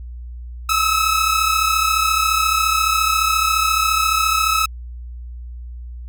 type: tone pair together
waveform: sawtooth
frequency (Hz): 1277 / 1311.4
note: D#6 / E6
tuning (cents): +45 / -9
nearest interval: unison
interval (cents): 46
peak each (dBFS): -14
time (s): 0.69-4.66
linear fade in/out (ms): 5
effects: added 60 Hz sine -29 dBFS peak until 6.08 s + MP3 96 kbps